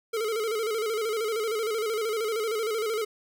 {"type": "tone with vibrato", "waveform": "square", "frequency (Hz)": 440, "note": "A4", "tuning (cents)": 0, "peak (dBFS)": -27, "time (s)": [0.13, 3.05], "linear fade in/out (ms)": 10, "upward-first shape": "square", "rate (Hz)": 13, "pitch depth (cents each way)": 68, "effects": []}